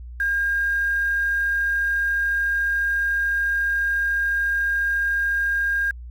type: tone with quantisation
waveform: sine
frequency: 1613 Hz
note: G6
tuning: 49 cents sharp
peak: -19 dBFS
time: 0.2-5.91 s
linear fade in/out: 2 ms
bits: 7
effects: added 60 Hz sine -34 dBFS peak until 6.1 s + AAC 64 kbps